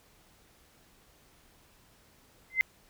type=tone with exponential growth; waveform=sine; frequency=2066 Hz; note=C7; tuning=22 cents flat; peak=-17 dBFS; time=2.5-2.61 s; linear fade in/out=0 ms; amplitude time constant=22 ms; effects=pink hiss -62 dBFS RMS until 2.89 s